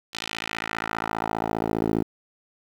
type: tone with band-pass filter sweep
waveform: 10% pulse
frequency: 55 Hz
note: A1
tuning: in tune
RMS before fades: -28 dBFS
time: 0.13-2.03 s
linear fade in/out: 10 ms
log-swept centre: 3800 to 330 Hz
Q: 1.5
effects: 8-bit